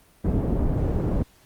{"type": "low-pass noise", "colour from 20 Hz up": "pink", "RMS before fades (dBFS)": -23, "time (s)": [0.24, 1.23], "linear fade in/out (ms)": 10, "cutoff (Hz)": 420, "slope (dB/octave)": 12, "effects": ["pink hiss -57 dBFS RMS until 1.45 s", "Opus 32 kbps"]}